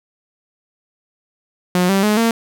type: tone with pitch steps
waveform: sawtooth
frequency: 179.7 / 194.84 / 211.2 / 229 Hz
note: F3 / G3 / G#3 / A#3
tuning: +50 / -10 / +29 / -31 cents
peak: -9 dBFS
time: 1.75-2.31 s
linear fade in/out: 2 ms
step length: 140 ms
effects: none